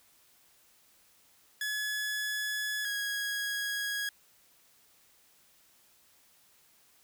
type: tone pair in turn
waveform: sawtooth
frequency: 1700 / 1654.5 Hz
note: G#6 / G#6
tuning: +40 / -7 cents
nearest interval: unison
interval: 47 cents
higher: first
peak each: -28 dBFS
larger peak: neither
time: 1.61-2.85 / 2.85-4.09 s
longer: neither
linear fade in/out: 2 ms
effects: white hiss -64 dBFS RMS until 7.03 s